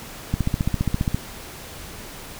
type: click train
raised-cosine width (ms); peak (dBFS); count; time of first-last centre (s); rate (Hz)
5; -8; 13; 0.34-1.145; 14.9
effects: pink hiss -38 dBFS RMS until 2.39 s